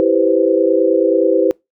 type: chord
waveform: sine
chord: C major seventh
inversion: first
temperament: equal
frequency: 329.6 / 392 / 493.9 / 523.3 Hz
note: E4 / G4 / B4 / C5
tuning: 0 / 0 / 0 / 0 cents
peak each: -16 dBFS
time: 0-1.51 s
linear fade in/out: 0 ms
effects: noise-tail reverb RT60 0.2 s tail -25 dB re dry